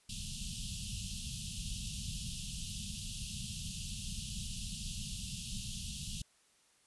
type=band-stop noise; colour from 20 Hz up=pink; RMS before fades=-41 dBFS; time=0.09-6.22 s; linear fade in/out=5 ms; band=220 to 2700 Hz; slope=96 dB/octave; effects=white hiss -69 dBFS RMS until 6.86 s + resampled to 24000 Hz